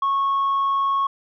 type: tone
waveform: sine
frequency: 1100 Hz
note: C#6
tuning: 14 cents flat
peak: -16 dBFS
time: 0.02-1.07 s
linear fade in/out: 5 ms
effects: tanh soft clip ceiling -16 dBFS